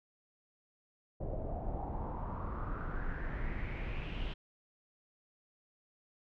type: noise with low-pass filter sweep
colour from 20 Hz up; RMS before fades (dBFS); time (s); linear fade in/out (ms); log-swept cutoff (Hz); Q
brown; -38; 1.2-4.34; 10; 570 to 3100; 4.9
effects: none